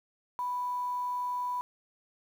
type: tone with quantisation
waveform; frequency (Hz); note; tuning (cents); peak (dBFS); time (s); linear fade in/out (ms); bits
sine; 987.8; B5; 0; -30; 0.39-1.61; 0; 9
effects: none